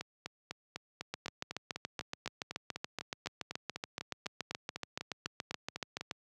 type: two click trains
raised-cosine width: 0.2 ms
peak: -19 / -21 dBFS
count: 36 / 25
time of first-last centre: 1.14-6.112 / 0.01-6.01 s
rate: 7.04 / 4 Hz
effects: high-pass 100 Hz 12 dB/octave